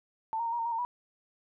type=tone with pitch steps; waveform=sine; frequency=889 / 932 / 919 / 949 / 916 / 943 / 909 / 974 Hz; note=A5 / A#5 / A#5 / A#5 / A#5 / A#5 / A#5 / B5; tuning=+18 / -1 / -25 / +31 / -31 / +20 / -44 / -24 cents; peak=-29 dBFS; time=0.33-0.85 s; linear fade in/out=0 ms; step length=65 ms; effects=none